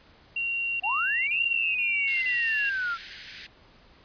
sine tone bursts, 2756 Hz, F7, 24 cents flat, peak -26 dBFS, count 5, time 0.36-2.696 s, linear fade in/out 5 ms, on 440 ms, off 34 ms
sine linear two-way sweep, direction up then down, 688 to 2816 to 1336 Hz, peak -26 dBFS, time 0.82-2.98 s, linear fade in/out 50 ms, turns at 1.43 s
pink high-pass noise, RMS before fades -41 dBFS, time 2.07-3.47 s, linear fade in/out 10 ms, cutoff 1500 Hz, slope 96 dB/octave
effects pink hiss -56 dBFS RMS until 4.04 s + resampled to 11025 Hz

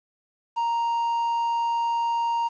triangle tone, 932.3 Hz, A#5, in tune, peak -20 dBFS, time 0.56-2.49 s, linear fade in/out 20 ms, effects resampled to 16000 Hz + 9-bit

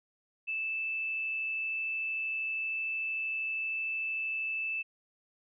sine tone with amplitude modulation, 2634 Hz, E7, 2 cents flat, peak -30 dBFS, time 0.47-4.83 s, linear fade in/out 20 ms, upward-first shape sine, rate 133 Hz, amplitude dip 25%, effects none

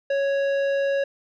sine tone with tanh clipping, 554.4 Hz, C#5, in tune, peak -22 dBFS, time 0.1-1.04 s, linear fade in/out 5 ms, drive 12 dB, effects none

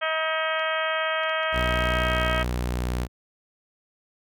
harmonic tone, 317.9 Hz, D#4, 37 cents sharp, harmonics 2 / 3 / 4 / 5 / 6 / 7 / 8 / 9 / 10, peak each -28 / -36 / -29 / -31 / -32 / -35 / -35 / -40 / -34 dBFS, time 0.01-2.44 s, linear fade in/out 20 ms
clicks, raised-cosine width 0.2 ms, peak -30 dBFS, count 6, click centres 0.595 / 1.235 / 1.295 / 1.432 / 1.613 / 1.846 s
sawtooth tone, 61.1 Hz, B1, 18 cents flat, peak -21 dBFS, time 1.52-3.08 s, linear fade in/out 50 ms
effects none

